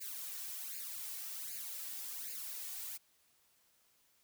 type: noise with flanger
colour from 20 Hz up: blue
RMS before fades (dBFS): -44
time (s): 0-2.98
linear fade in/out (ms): 20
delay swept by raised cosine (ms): 0.43 to 2.73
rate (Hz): 1.3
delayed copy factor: +0.75
effects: white hiss -72 dBFS RMS until 4.23 s